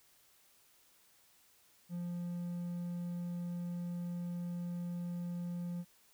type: tone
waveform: triangle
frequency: 174.61 Hz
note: F3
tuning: in tune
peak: -35 dBFS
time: 1.89-5.85 s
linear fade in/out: 50 ms
effects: white hiss -67 dBFS RMS until 6.13 s